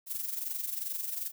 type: noise with amplitude modulation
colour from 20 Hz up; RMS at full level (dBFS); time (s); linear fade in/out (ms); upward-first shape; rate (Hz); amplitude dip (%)
violet; -33; 0.06-1.32; 50; sine; 22.6; 65
effects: none